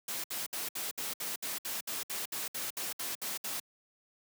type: noise bursts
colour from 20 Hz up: white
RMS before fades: -37 dBFS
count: 16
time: 0.08-3.6 s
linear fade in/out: 5 ms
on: 160 ms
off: 64 ms
effects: high-pass 150 Hz 12 dB/octave

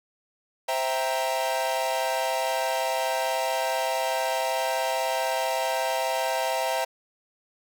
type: chord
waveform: 45% pulse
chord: C dominant seventh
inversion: none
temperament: equal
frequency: 523.3 / 659.3 / 784 / 932.3 Hz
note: C5 / E5 / G5 / Bb5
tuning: 0 / 0 / 0 / 0 cents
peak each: -31 / -29 / -31 / -30 dBFS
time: 0.68-6.85 s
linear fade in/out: 10 ms
effects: none

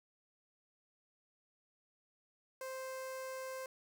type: tone with notch filter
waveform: sawtooth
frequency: 523.3 Hz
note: C5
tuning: in tune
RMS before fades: -44 dBFS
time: 2.61-3.66 s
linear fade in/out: 2 ms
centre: 3400 Hz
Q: 1.7
effects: none

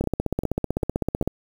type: two click trains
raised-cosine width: 2 ms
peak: -15 / -9 dBFS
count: 4 / 21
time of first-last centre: 0.04-1.226 / 0.01-1.276 s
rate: 2.53 / 15.8 Hz
effects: 7-bit

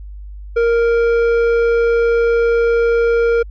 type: tone with hard clipping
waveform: triangle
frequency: 466.2 Hz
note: A#4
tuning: in tune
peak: -13 dBFS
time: 0.56-3.43 s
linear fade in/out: 10 ms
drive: 12 dB
effects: added 50 Hz sine -29 dBFS peak until 3.5 s + resampled to 11025 Hz

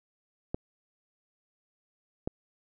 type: clicks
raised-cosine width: 2 ms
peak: -17 dBFS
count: 2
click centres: 0.545 / 2.275 s
effects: none

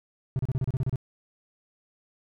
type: tone bursts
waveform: triangle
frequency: 130.81 Hz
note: C3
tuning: in tune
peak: -21 dBFS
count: 10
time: 0.36-0.958 s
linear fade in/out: 0 ms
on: 31 ms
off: 32 ms
effects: none

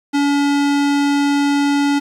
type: tone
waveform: square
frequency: 284.7 Hz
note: C#4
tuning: 46 cents sharp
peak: -14 dBFS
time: 0.13-2 s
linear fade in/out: 20 ms
effects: low-pass 7000 Hz 12 dB/octave + 7-bit

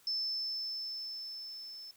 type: tone with level ramp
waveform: sine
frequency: 5274 Hz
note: E8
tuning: in tune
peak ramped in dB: -31 to -45 dBFS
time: 0.07-1.91 s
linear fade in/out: 2 ms
effects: white hiss -64 dBFS RMS until 1.96 s

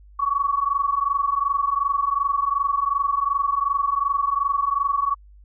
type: tone pair together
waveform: sine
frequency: 1112.3 / 1135 Hz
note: C#6 / C#6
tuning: +6 / +41 cents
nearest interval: unison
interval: 35 cents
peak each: -22 dBFS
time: 0.19-5.15 s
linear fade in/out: 10 ms
effects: added 50 Hz sine -45 dBFS peak until 5.44 s

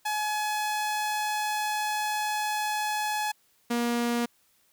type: tone pair in turn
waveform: sawtooth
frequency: 847 / 237.7 Hz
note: G#5 / A#3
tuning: +34 / +34 cents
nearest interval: octave + minor seventh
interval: 2200 cents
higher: first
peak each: -23 / -21 dBFS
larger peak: second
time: 0.05-3.32 / 3.7-4.26 s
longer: first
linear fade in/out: 10 ms
effects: white hiss -66 dBFS RMS until 4.72 s

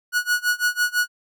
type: tone with tremolo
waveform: 45% pulse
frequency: 1462 Hz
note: F#6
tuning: 21 cents flat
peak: -16 dBFS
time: 0.12-1.08 s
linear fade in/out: 50 ms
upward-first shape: sine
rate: 6 Hz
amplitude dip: 95%
effects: none

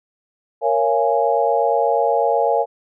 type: chord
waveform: sine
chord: Bb minor seventh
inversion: none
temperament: equal with one note detuned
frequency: 466.2 / 554.4 / 683.3 / 830.6 Hz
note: Bb4 / Db5 / F5 / Ab5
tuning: 0 / 0 / -38 / 0 cents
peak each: -20 dBFS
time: 0.61-2.66 s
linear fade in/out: 50 ms
effects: none

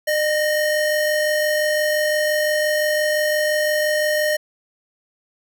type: tone pair together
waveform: square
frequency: 606.3 / 1864.7 Hz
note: D#5 / A#6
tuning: -45 / 0 cents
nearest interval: octave + perfect fifth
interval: 1945 cents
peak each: -19 / -24 dBFS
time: 0.07-4.37 s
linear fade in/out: 10 ms
effects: none

